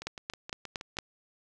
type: two click trains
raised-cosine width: 0.2 ms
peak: -16 / -23 dBFS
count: 5 / 7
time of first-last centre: 0.07-0.987 / 0.02-0.969 s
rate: 4.36 / 6.32 Hz
effects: none